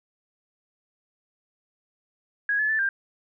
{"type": "tone with pitch steps", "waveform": "sine", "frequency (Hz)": [1656, 1721, 1757, 1591], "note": ["G#6", "A6", "A6", "G6"], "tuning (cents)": [-5, -39, -3, 25], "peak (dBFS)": -21, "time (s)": [2.49, 2.89], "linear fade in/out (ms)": 2, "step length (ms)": 100, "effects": []}